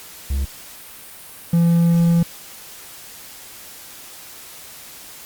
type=tone pair in turn; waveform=triangle; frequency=68.1 / 169.34 Hz; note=C#2 / E3; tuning=-30 / +47 cents; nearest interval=octave + major third; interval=1577 cents; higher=second; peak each=-16 / -10 dBFS; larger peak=second; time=0.3-0.45 / 1.53-2.23 s; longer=second; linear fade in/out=5 ms; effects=white hiss -39 dBFS RMS until 5.25 s + Opus 48 kbps